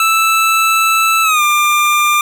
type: tone with pitch glide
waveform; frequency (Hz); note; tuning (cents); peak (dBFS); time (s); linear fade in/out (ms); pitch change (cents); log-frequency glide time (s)
25% pulse; 1318.5 to 1195.2; E6 to D6; 0 to +30; -6; 0-2.21; 2; -170; 1.23-1.42
effects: none